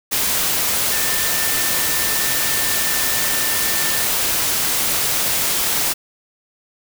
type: tone in noise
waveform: sine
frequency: 1789 Hz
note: A6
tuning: 28 cents sharp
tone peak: -28 dBFS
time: 0.91-4.05 s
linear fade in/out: 20 ms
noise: white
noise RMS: -19 dBFS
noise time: 0.11-5.94 s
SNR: -12 dB
effects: none